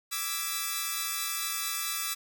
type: chord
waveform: 5% pulse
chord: E dominant seventh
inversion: third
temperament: equal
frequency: 1174.7 / 1318.5 / 1661.2 / 1975.5 Hz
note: D6 / E6 / G#6 / B6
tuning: 0 / 0 / 0 / 0 cents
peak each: -23 / -23 / -28 / -27 dBFS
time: 0.11-2.15 s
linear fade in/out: 20 ms
effects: none